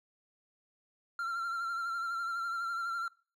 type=tone with vibrato; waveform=triangle; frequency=1368 Hz; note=F6; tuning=36 cents flat; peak=-31 dBFS; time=1.19-3.08 s; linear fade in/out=2 ms; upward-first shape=sine; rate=12 Hz; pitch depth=40 cents each way; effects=noise-tail reverb RT60 0.4 s tail -24 dB re dry